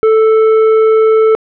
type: tone with tanh clipping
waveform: triangle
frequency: 440 Hz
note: A4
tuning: in tune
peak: -7 dBFS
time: 0.03-1.35 s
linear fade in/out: 0 ms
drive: 14 dB
effects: low-pass 2000 Hz 12 dB/octave